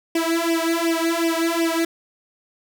sawtooth tone with flanger, 331.9 Hz, E4, 12 cents sharp, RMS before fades -21 dBFS, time 0.15-1.85 s, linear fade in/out 5 ms, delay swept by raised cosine 0.36 to 2.56 ms, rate 2.7 Hz, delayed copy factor +1, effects none

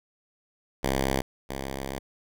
5% pulse tone pair in turn, 66.9 / 67.44 Hz, C2 / C#2, +39 / -47 cents, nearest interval unison, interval 14 cents, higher second, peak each -13 / -21 dBFS, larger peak first, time 0.83-1.22 / 1.49-1.99 s, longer second, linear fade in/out 10 ms, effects none

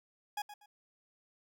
40% pulse tone with echo, 830 Hz, G#5, 1 cent flat, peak -34 dBFS, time 0.37-0.42 s, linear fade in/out 5 ms, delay 120 ms, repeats 2, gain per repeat -12 dB, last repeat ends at 0.66 s, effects none

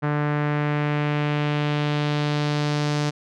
sawtooth tone with low-pass filter sweep, 147.9 Hz, D3, 13 cents sharp, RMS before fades -23 dBFS, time 0.02-3.11 s, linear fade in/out 20 ms, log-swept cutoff 1600 to 5700 Hz, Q 1.6, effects none

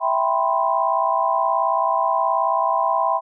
sine chord, C major seventh, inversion first, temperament equal, 659.3 / 784 / 987.8 / 1046.5 Hz, E5 / G5 / B5 / C6, 0 / 0 / 0 / 0 cents, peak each -23 / -23 / -21 / -23 dBFS, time 0-3.21 s, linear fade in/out 50 ms, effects none

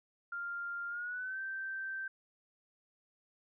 sine tone with pitch glide, 1396.9 to 1558.9 Hz, F6 to G6, 0 to -10 cents, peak -37 dBFS, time 0.32-2.08 s, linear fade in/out 5 ms, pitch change +190 cents, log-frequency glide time 0.88-1.4 s, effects none

